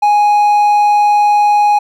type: tone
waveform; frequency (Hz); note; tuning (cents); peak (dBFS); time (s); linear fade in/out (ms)
triangle; 830; G#5; -1; -5; 0.02-1.79; 10
effects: none